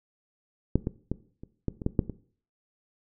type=clicks; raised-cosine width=3 ms; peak=-8 / -15 / -15 / -28 / -14 / -23 / -12 / -8 / -21 dBFS; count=9; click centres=0.756 / 0.871 / 1.116 / 1.435 / 1.683 / 1.818 / 1.864 / 1.992 / 2.097 s; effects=noise-tail reverb RT60 0.5 s tail -18 dB re dry